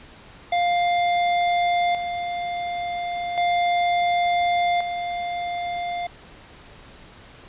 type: tone with tremolo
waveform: square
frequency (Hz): 701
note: F5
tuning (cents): +6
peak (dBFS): -19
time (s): 0.52-6.07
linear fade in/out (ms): 5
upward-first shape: square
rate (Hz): 0.35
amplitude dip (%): 55
effects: pink hiss -46 dBFS RMS until 7.48 s + resampled to 8000 Hz